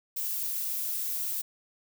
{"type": "noise", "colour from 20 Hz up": "violet", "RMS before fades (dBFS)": -32, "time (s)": [0.16, 1.42], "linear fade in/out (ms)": 10, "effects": []}